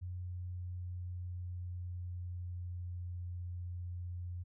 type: tone with pitch glide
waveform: sine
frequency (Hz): 89.8 to 88.46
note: F2 to F2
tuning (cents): +49 to +23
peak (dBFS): -39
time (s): 0.01-4.44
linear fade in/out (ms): 20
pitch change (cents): -26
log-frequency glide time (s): 0.14-3.2
effects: none